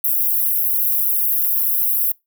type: high-pass noise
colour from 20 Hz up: pink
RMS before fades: -18 dBFS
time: 0.04-2.12 s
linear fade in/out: 5 ms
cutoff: 12000 Hz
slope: 48 dB/octave
effects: noise-tail reverb RT60 0.2 s tail -25 dB re dry